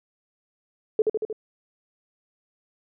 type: tone with echo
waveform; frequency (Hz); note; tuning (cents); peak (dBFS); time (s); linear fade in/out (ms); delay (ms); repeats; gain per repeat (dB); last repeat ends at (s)
sine; 433.5; A4; -26; -15; 0.99-1.02; 2; 77; 4; -3; 1.328
effects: none